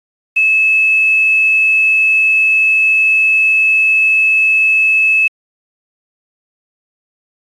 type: tone with quantisation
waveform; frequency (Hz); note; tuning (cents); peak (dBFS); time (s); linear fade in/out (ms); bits
sine; 2600; E7; -24; -8; 0.36-5.28; 10; 6
effects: AAC 32 kbps